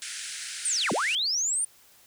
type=band-pass noise; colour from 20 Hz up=white; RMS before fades=-37 dBFS; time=0.02-1.15 s; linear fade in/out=0 ms; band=1400 to 9800 Hz; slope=96 dB/octave
type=linear two-way sweep; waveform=sine; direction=down then up; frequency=9310 to 149.2 to 9310 Hz; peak=-24 dBFS; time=0.65-1.65 s; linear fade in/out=5 ms; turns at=0.92 s
effects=white hiss -57 dBFS RMS until 2.06 s